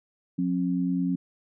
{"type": "tone pair together", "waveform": "sine", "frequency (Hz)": [179.44, 269.1], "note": ["F3", "C4"], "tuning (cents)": [47, 49], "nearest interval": "perfect fifth", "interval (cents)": 702, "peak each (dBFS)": [-26, -26], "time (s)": [0.38, 1.16], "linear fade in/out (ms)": 10, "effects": []}